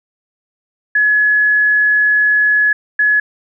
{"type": "tone bursts at uneven times", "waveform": "sine", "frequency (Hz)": 1696, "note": "G#6", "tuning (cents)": 36, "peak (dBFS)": -9, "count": 2, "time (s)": [[0.95, 2.73], [2.99, 3.2]], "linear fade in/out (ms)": 5, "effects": []}